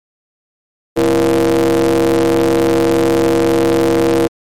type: ring-modulated tone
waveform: 40% pulse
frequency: 70.8 Hz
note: C#2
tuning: 37 cents sharp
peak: -6 dBFS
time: 0.96-4.28 s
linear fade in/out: 20 ms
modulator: 403 Hz
effects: MP3 64 kbps